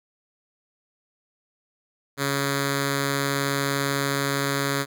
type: tone with notch filter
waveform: 5% pulse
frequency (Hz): 139.5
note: C#3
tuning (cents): +11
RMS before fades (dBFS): -25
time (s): 2.17-4.86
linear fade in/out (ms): 50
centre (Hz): 790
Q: 1.3
effects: none